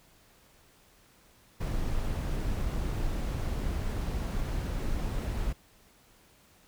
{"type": "noise", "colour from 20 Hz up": "brown", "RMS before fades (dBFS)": -31, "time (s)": [1.6, 5.53], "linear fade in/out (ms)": 10, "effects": ["pink hiss -61 dBFS RMS until 6.67 s"]}